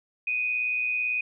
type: tone with amplitude modulation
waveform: sine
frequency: 2489 Hz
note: D#7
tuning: in tune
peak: -22 dBFS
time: 0.27-1.21 s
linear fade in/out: 5 ms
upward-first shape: sine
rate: 118 Hz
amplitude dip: 50%
effects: none